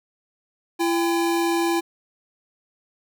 square tone pair together, 337.9 / 801.7 Hz, E4 / G5, +43 / +39 cents, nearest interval octave + minor third, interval 1496 cents, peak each -21 / -27 dBFS, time 0.79-1.81 s, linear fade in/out 20 ms, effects none

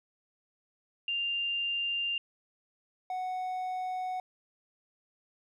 sine / triangle tone pair in turn, 2793 / 739.8 Hz, F7 / F#5, -1 / 0 cents, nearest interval octave + major seventh, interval 2299 cents, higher first, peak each -29 / -30 dBFS, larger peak first, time 1.08-2.18 / 3.1-4.2 s, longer neither, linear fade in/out 2 ms, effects none

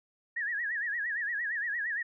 sine tone with vibrato, 1780 Hz, A6, 20 cents sharp, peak -30 dBFS, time 0.36-2.03 s, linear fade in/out 10 ms, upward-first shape sine, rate 8.7 Hz, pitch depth 150 cents each way, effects none

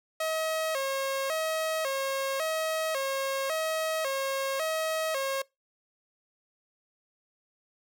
sawtooth tone with vibrato, 587.3 Hz, D5, in tune, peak -24 dBFS, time 0.2-5.42 s, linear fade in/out 5 ms, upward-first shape square, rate 0.91 Hz, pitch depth 140 cents each way, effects noise-tail reverb RT60 0.2 s tail -23 dB re dry

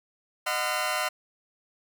20% pulse tone cluster, 614 / 737 / 1018 / 1370 Hz, D#5 / F#5 / C6 / F6, -23 / -7 / -48 / -34 cents, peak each -27 dBFS, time 0.46-1.09 s, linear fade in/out 10 ms, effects none

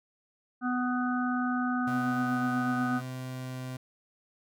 harmonic tone, 249 Hz, B3, 14 cents sharp, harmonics 1 / 3 / 5 / 6, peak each -28 / -36 / -35 / -36 dBFS, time 0.61-3.02 s, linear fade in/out 50 ms
30% pulse tone, 128.6 Hz, C3, 30 cents flat, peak -33 dBFS, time 1.87-3.77 s, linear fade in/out 5 ms
effects none

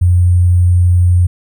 sine tone with sample-and-hold, 88.8 Hz, F2, 29 cents sharp, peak -6 dBFS, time 0.01-1.27 s, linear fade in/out 10 ms, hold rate 8820 Hz, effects none

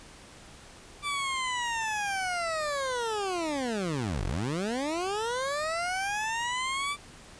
20% pulse linear two-way sweep, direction down then up, 1174.7 to 38.89 to 1174.7 Hz, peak -24 dBFS, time 1.02-6.97 s, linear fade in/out 50 ms, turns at 4.25 s, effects pink hiss -50 dBFS RMS until 7.39 s + resampled to 22050 Hz

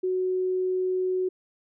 sine tone, 370 Hz, F#4, in tune, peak -23 dBFS, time 0.03-1.29 s, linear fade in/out 10 ms, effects none

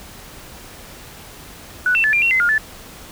sine tone with pitch steps, 1480 / 2686 / 1735 / 2389 / 2730 / 2054 / 1418 / 1745 Hz, F#6 / E7 / A6 / D7 / F7 / C7 / F6 / A6, 0 / +32 / -25 / +29 / -40 / -33 / +26 / -15 cents, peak -13 dBFS, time 1.86-2.58 s, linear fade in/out 2 ms, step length 90 ms, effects pink hiss -39 dBFS RMS until 3.11 s

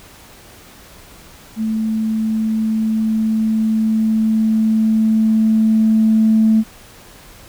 sine tone with level ramp, 220 Hz, A3, in tune, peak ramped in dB -16 to -8 dBFS, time 1.56-6.64 s, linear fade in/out 50 ms, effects tanh soft clip ceiling -4 dBFS + pink hiss -42 dBFS RMS until 7.48 s

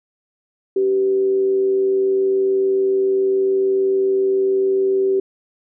sine tone with frequency modulation, 386.1 Hz, G4, 26 cents flat, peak -14 dBFS, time 0.76-5.2 s, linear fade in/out 5 ms, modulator 107 Hz, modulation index 0.21, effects none

